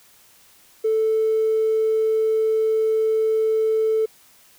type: tone with tanh clipping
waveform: triangle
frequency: 440 Hz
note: A4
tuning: in tune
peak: -16 dBFS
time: 0.84-4.06 s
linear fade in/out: 10 ms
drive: 1 dB
effects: white hiss -53 dBFS RMS until 4.58 s